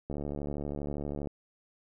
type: click train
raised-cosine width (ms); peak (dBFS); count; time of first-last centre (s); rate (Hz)
2; -23; 86; 0.1-1.272; 72.5
effects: none